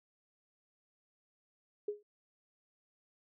sine tone with exponential decay, 415.3 Hz, G#4, in tune, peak -30 dBFS, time 1.88-2.03 s, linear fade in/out 5 ms, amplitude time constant 32 ms, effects none

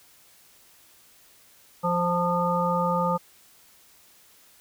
harmonic tone with a mistuned harmonic, 174.61 Hz, F3, in tune, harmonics 1 / 3 / 5 / 7, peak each -27 / -27 / -27 / -27 dBFS, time 1.83-3.18 s, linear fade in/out 20 ms, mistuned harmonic 5, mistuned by +30 cents, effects white hiss -56 dBFS RMS until 4.6 s

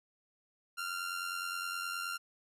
sawtooth tone with amplitude modulation, 1387 Hz, F6, 12 cents flat, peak -30 dBFS, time 0.77-2.18 s, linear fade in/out 20 ms, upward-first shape sine, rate 89.6 Hz, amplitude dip 55%, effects resampled to 32000 Hz

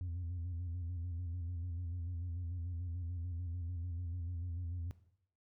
sine tone with vibrato, 86.8 Hz, F2, 10 cents flat, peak -35 dBFS, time 0.01-4.91 s, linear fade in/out 0 ms, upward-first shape square, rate 6.8 Hz, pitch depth 55 cents each way, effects noise-tail reverb RT60 0.7 s tail -17 dB re dry + tanh soft clip ceiling -36 dBFS

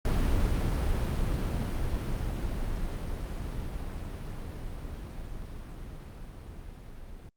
brown noise with level ramp, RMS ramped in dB -25 to -45 dBFS, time 0.05-7.29 s, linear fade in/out 2 ms, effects Opus 48 kbps

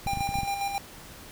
clicks, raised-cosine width 5 ms, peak -21 dBFS, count 8, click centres 0.065 / 0.134 / 0.173 / 0.208 / 0.291 / 0.356 / 0.387 / 0.433 s
square tone with tremolo, 798 Hz, G5, 31 cents sharp, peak -27 dBFS, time 0.07-0.78 s, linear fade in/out 0 ms, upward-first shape square, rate 7.4 Hz, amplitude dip 45%
effects pink hiss -46 dBFS RMS until 1.31 s

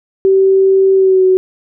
sine tone with pitch glide, 384.9 to 373.5 Hz, G4 to F#4, -32 to +16 cents, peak -6 dBFS, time 0.25-1.37 s, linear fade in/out 0 ms, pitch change -52 cents, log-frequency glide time 0.94-1.24 s, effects none

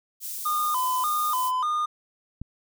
white high-pass noise, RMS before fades -34 dBFS, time 0.2-1.52 s, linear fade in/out 50 ms, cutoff 6600 Hz, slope 12 dB/octave
triangle tone with vibrato, 1112 Hz, C#6, 5 cents sharp, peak -21 dBFS, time 0.45-1.86 s, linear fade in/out 10 ms, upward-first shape square, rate 1.7 Hz, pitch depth 160 cents each way
click, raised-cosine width 5 ms, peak -22 dBFS, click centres 2.416 s
effects none

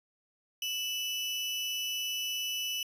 35% pulse tone pair together, 2637 / 2960 Hz, E7 / F#7, 0 / 0 cents, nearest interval major second, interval 200 cents, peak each -38 / -31 dBFS, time 0.62-2.83 s, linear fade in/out 2 ms, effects resampled to 32000 Hz

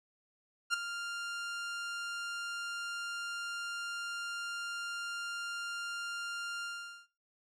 sawtooth tone with ADSR envelope, 1396.9 Hz, F6, in tune, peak -22 dBFS, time 0.7-7.07 s, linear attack 37 ms, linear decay 9 ms, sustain -12 dB, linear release 440 ms, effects noise-tail reverb RT60 0.3 s tail -17 dB re dry + low-pass 8000 Hz 12 dB/octave

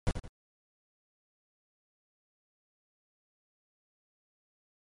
brown noise with echo, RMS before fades -26 dBFS, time 0.07-0.11 s, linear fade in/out 0 ms, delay 84 ms, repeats 2, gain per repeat -9 dB, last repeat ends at 0.278 s, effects MP3 48 kbps

